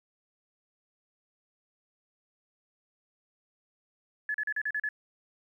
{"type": "tone bursts", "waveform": "sine", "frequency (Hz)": 1712, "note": "A6", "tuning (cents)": -48, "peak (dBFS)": -28, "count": 7, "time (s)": [4.29, 4.889], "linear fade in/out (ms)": 2, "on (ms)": 53, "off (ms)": 38, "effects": ["11-bit"]}